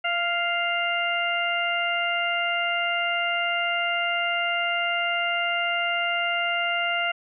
harmonic tone with a mistuned harmonic, 698.5 Hz, F5, in tune, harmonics 1 / 2 / 3 / 4, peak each -28 / -28 / -28 / -28 dBFS, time 0.04-7.12 s, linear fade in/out 10 ms, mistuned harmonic 1, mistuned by -25 cents, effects none

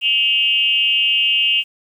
sine tone with frequency modulation, 2805 Hz, F7, 7 cents sharp, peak -13 dBFS, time 0.01-1.64 s, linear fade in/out 50 ms, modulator 243 Hz, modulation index 0.87, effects 8-bit

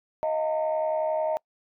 sine tone cluster, 627 / 698 / 908 Hz, D#5 / F5 / A#5, +13 / -1 / -46 cents, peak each -24 / -33 / -30 dBFS, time 0.23-1.37 s, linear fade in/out 0 ms, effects noise-tail reverb RT60 0.1 s tail -26 dB re dry + tanh soft clip ceiling -17 dBFS

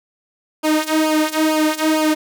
sawtooth tone with flanger, 311.1 Hz, D#4, in tune, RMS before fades -17 dBFS, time 0.63-2.15 s, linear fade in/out 20 ms, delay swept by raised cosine 0.51 to 3.21 ms, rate 2.2 Hz, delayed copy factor -0.8, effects none

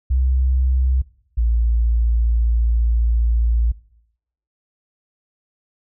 sine tone pair in turn, 64.4 / 57.37 Hz, C2 / A#1, -27 / -27 cents, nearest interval major second, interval 200 cents, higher first, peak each -14 dBFS, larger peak neither, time 0.1-1.02 / 1.37-3.72 s, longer second, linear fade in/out 10 ms, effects noise-tail reverb RT60 0.8 s tail -21 dB re dry

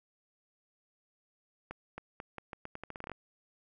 accelerating click train, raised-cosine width 0.5 ms, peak -26 dBFS, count 15, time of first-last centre 1.71-3.117 s, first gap 270 ms, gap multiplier 0.82, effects none

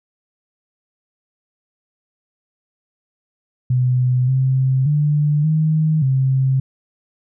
sine tone with pitch steps, 126.2 / 131.7 / 148.3 / 156.5 / 132.8 Hz, B2 / C3 / D3 / D#3 / C3, +38 / +12 / +17 / +10 / +26 cents, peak -13 dBFS, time 3.7-6.6 s, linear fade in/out 5 ms, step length 580 ms, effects none

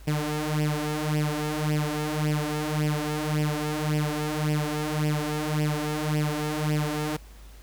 sawtooth tone with flanger, 151.2 Hz, D#3, 49 cents flat, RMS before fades -27 dBFS, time 0.07-7.17 s, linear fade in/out 10 ms, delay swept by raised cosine 0.37 to 4.37 ms, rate 1.8 Hz, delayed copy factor +0.75, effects added 51 Hz sine -44 dBFS peak until 7.62 s + pink hiss -54 dBFS RMS until 7.62 s

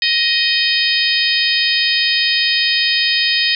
harmonic tone, 625 Hz, D#5, 8 cents sharp, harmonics 3 / 4 / 5 / 6 / 7 / 8, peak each -20 / -20 / -20 / -20 / -20 / -20 dBFS, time 0.02-3.55 s, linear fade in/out 2 ms, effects none

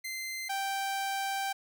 sawtooth tone pair in turn, 2077 / 783 Hz, C7 / G5, -13 / -2 cents, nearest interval octave + perfect fourth, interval 1689 cents, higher first, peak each -32 / -27 dBFS, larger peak second, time 0.04-0.49 / 0.49-1.53 s, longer second, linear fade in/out 10 ms, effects none

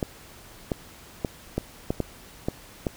clicks, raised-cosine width 2 ms, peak -11 dBFS, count 8, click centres 0.028 / 0.718 / 1.248 / 1.58 / 1.905 / 2.003 / 2.485 / 2.868 s, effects pink hiss -48 dBFS RMS until 2.96 s

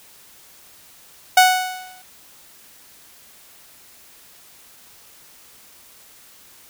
sawtooth tone with exponential decay, 740 Hz, F#5, in tune, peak -3 dBFS, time 1.37-2.02 s, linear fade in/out 5 ms, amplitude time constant 140 ms, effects white hiss -48 dBFS RMS until 6.69 s

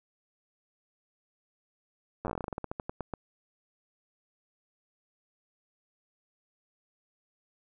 slowing click train, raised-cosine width 1 ms, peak -20 dBFS, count 20, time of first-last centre 2.25-3.137 s, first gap 9 ms, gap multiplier 1.16, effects none

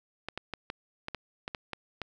clicks, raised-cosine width 0.3 ms, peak -19 dBFS, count 10, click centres 0.286 / 0.376 / 0.537 / 0.701 / 1.084 / 1.147 / 1.479 / 1.548 / 1.733 / 2.017 s, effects none

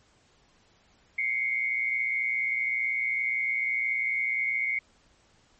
sine tone pair together, 2101 / 2221 Hz, C7 / C#7, +7 / +3 cents, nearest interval minor second, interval 96 cents, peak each -28 dBFS, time 1.18-4.79 s, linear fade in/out 5 ms, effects pink hiss -63 dBFS RMS until 5.59 s + MP3 32 kbps

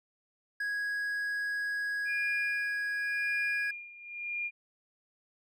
triangle tone, 1658 Hz, G#6, 3 cents flat, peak -29 dBFS, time 0.6-3.71 s, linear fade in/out 5 ms
sine tone with tremolo, 2411 Hz, D7, 45 cents sharp, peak -31 dBFS, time 2.05-4.51 s, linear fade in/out 50 ms, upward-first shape sine, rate 0.92 Hz, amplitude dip 85%
effects none

